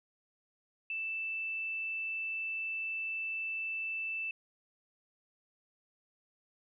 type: tone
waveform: sine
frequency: 2648 Hz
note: E7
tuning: 7 cents sharp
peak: -34 dBFS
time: 0.9-4.31 s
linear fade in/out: 2 ms
effects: none